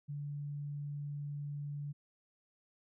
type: tone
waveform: sine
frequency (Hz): 144.8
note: D3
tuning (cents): -24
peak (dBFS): -38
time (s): 0.08-1.93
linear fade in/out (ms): 20
effects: none